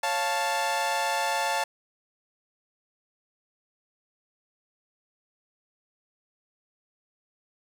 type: chord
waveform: sawtooth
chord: Db augmented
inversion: none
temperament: equal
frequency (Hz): 554.4 / 698.5 / 880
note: Db5 / F5 / A5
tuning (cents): 0 / 0 / 0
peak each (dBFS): -29 / -27 / -23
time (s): 0.03-1.64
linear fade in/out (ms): 5
effects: low-pass 11000 Hz 12 dB/octave + 8-bit